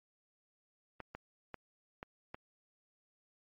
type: clicks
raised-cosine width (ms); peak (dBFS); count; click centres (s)
0.5; -28; 5; 1.003 / 1.15 / 1.543 / 2.029 / 2.345
effects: MP3 32 kbps